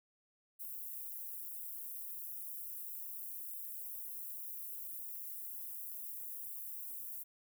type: high-pass noise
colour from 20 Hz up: white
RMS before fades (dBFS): -45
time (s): 0.59-7.24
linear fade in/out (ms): 20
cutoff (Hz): 12000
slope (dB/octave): 24
effects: none

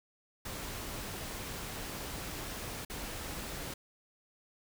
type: noise with dropouts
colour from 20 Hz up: pink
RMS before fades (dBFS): -41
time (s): 0.45-3.74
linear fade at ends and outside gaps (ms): 5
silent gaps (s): 2.85-2.898
effects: none

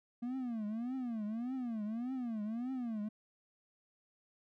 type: tone with vibrato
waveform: triangle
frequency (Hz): 234.2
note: A#3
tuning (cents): +8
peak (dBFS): -34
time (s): 0.22-3.09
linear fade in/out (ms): 10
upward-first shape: triangle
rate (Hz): 1.7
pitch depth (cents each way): 230
effects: none

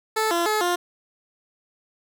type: tone with pitch steps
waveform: 15% pulse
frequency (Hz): 437.3 / 341.8 / 428.1 / 352.5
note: A4 / F4 / A4 / F4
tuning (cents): -11 / -37 / -47 / +16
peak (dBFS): -14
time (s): 0.16-0.76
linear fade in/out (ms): 10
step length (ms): 150
effects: none

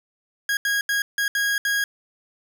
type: tone bursts at uneven times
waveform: 40% pulse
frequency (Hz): 1642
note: G#6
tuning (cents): -20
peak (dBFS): -19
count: 6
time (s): 0.49-0.57 / 0.65-0.81 / 0.89-1.02 / 1.18-1.28 / 1.35-1.58 / 1.65-1.84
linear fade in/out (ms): 2
effects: none

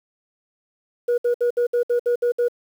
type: tone bursts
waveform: sine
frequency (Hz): 481.7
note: B4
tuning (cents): -43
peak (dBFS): -14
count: 9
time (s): 1.08-2.484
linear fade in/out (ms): 10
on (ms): 100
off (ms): 63
effects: tanh soft clip ceiling -15 dBFS + 8-bit

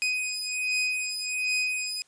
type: beating tone pair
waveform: sawtooth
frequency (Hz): 2500 / 2501.3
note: D#7 / D#7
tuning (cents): +8 / +9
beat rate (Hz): 1.3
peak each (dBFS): -26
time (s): 0.02-2.02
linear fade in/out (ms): 0
effects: white hiss -64 dBFS RMS until 2.07 s + resampled to 22050 Hz

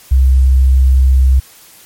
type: tone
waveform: sine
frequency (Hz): 65.41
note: C2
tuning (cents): 0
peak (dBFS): -5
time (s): 0.11-1.4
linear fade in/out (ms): 10
effects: white hiss -41 dBFS RMS until 1.85 s + MP3 64 kbps

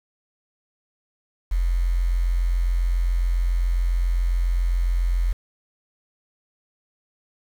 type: tone with quantisation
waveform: sine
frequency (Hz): 43.65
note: F1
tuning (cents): 0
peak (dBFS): -18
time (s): 1.51-5.33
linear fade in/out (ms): 10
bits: 7
effects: none

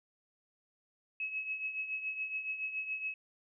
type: tone with tremolo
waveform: sine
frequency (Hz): 2572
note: E7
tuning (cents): -43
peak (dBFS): -32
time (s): 1.2-3.14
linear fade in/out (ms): 2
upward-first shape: triangle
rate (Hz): 7.1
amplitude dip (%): 70
effects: none

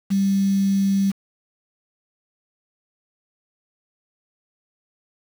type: tone with quantisation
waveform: sine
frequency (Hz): 196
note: G3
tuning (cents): 0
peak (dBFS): -16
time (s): 0.1-1.12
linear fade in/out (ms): 20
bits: 6
effects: none

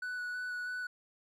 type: tone with vibrato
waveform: triangle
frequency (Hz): 1480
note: F#6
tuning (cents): 0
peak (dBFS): -34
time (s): 0.02-0.87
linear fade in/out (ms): 5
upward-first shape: square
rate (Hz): 3.1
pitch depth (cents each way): 10
effects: none

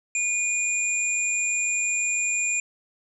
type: tone pair together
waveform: sine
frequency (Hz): 2438 / 7306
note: D#7 / A#8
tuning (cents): -36 / -36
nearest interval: octave + perfect fifth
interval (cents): 1900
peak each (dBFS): -25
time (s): 0.15-2.6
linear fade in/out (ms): 2
effects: none

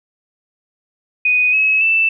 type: tone with pitch steps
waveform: sine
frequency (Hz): 2489 / 2569 / 2652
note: D#7 / E7 / E7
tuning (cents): 0 / -45 / +10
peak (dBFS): -11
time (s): 1.25-2.09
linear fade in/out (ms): 5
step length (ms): 280
effects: none

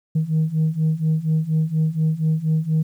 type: beating tone pair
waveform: sine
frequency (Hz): 155.56 / 159.76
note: D#3 / D#3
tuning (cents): 0 / +46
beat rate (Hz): 4.2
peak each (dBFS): -20 / -18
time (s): 0.15-2.83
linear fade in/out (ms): 10
effects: tanh soft clip ceiling -13 dBFS + 9-bit

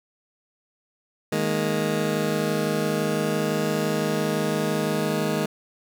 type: chord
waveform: 20% pulse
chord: D# suspended fourth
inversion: none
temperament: just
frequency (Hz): 155.56 / 207.4 / 233.3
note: D#3 / G#3 / A#3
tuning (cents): 0 / -2 / +2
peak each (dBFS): -22 / -21 / -25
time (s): 1.32-5.46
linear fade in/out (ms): 5
effects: none

